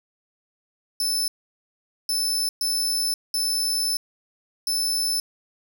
sawtooth tone bursts at uneven times, 5270 Hz, E8, 1 cent flat, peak -19 dBFS, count 5, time 1-1.28 / 2.09-2.49 / 2.61-3.14 / 3.34-3.97 / 4.67-5.2 s, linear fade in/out 2 ms, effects none

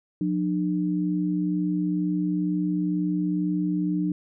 sine tone pair together, 179.09 / 301.2 Hz, F3 / D4, +44 / +44 cents, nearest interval major sixth, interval 900 cents, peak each -25 dBFS, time 0.21-4.12 s, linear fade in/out 2 ms, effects none

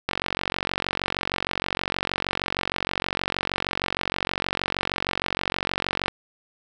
click train, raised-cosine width 0.3 ms, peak -7 dBFS, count 279, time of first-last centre 0.09-6.081 s, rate 46.4 Hz, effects none

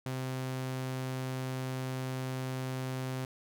sawtooth tone, 130 Hz, C3, 11 cents flat, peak -30 dBFS, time 0.06-3.25 s, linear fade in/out 2 ms, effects none

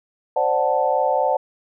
sine chord, D dominant seventh, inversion third, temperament equal, 523.3 / 587.3 / 740 / 880 Hz, C5 / D5 / F#5 / A5, 0 / 0 / 0 / 0 cents, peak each -22 dBFS, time 0.36-1.37 s, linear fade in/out 5 ms, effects none

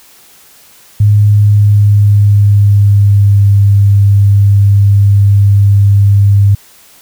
sine tone with pitch glide, 103.83 to 100.41 Hz, G#2 to G2, 0 to +42 cents, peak -3 dBFS, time 1-6.55 s, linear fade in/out 5 ms, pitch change -58 cents, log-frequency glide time 1.25-3.53 s, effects white hiss -41 dBFS RMS until 7.01 s

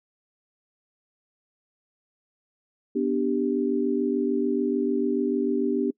sine chord, G major, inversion first, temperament equal, 246.9 / 293.7 / 392 Hz, B3 / D4 / G4, 0 / 0 / 0 cents, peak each -26 dBFS, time 2.95-5.91 s, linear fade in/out 10 ms, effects noise-tail reverb RT60 0.1 s tail -24 dB re dry

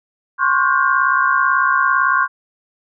sine tone cluster, 1055 / 1113 / 1434 / 1573 Hz, C6 / C#6 / F6 / G6, +14 / +7 / +45 / +6 cents, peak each -18 dBFS, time 0.38-2.28 s, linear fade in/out 50 ms, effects none

